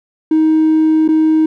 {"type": "tone with dropouts", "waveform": "triangle", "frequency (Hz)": 314.8, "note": "D#4", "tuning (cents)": 20, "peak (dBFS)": -5, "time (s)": [0.31, 1.46], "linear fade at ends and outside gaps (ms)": 5, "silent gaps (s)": [1.079, 1.087], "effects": ["tanh soft clip ceiling -4 dBFS"]}